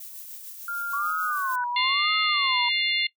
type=noise with tremolo; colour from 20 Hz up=violet; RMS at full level=-39 dBFS; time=0-1.56 s; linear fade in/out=5 ms; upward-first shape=sine; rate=6.7 Hz; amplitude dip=35%
type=tone with pitch glide; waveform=sine; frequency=1400 to 1491.8 Hz; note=F6 to F#6; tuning=+4 to +14 cents; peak=-28 dBFS; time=0.68-1.64 s; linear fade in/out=2 ms; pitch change=+110 cents; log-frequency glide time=1.05-1.36 s
type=tone with vibrato; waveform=sine; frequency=1108.7 Hz; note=C#6; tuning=in tune; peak=-26 dBFS; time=0.93-2.69 s; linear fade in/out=5 ms; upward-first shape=sine; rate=1 Hz; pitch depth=240 cents each way
type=harmonic tone; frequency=701 Hz; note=F5; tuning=6 cents sharp; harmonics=3 / 4 / 5 / 6; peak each=-26 / -27 / -28 / -29 dBFS; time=1.76-3.07 s; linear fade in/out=5 ms
effects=noise-tail reverb RT60 0.1 s tail -20 dB re dry